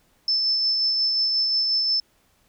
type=tone with tremolo; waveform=sine; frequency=5274 Hz; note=E8; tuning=in tune; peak=-18 dBFS; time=0.28-2 s; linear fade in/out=2 ms; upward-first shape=sine; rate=5.6 Hz; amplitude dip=25%; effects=pink hiss -63 dBFS RMS until 2.48 s